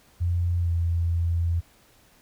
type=tone with pitch glide; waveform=sine; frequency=87 to 84.72 Hz; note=F2 to E2; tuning=-6 to +48 cents; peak=-21 dBFS; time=0.2-1.61 s; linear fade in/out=20 ms; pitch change=-46 cents; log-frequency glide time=0.6-0.7 s; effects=pink hiss -58 dBFS RMS until 2.21 s